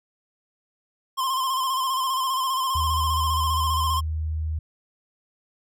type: tone with vibrato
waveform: square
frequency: 1050 Hz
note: C6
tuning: 6 cents sharp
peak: -23 dBFS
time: 1.17-4.01 s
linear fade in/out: 20 ms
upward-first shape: square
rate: 15 Hz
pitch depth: 40 cents each way
type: tone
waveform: sine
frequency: 78.5 Hz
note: D#2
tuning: 16 cents sharp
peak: -24 dBFS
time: 2.75-4.59 s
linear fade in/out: 5 ms
effects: none